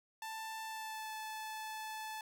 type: tone with pitch glide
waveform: sawtooth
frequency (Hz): 885 to 870.3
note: A5 to A5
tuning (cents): +10 to -19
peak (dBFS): -38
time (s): 0.22-2.21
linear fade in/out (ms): 2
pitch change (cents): -29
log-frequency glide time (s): 0.63-1.12
effects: none